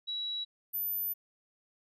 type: tone pair in turn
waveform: sine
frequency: 3900 / 13898 Hz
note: B7 / A9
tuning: -23 / -23 cents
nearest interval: octave + minor seventh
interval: 2200 cents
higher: second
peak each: -33 / -31 dBFS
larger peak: second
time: 0.07-0.45 / 0.73-1.14 s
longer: second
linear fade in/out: 20 ms
effects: none